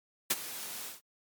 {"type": "noise with ADSR envelope", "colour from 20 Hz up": "white", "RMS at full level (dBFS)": -25, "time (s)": [0.3, 1.01], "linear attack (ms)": 9, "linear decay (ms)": 36, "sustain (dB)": -16, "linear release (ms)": 150, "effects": ["high-pass 150 Hz 12 dB/octave", "MP3 96 kbps"]}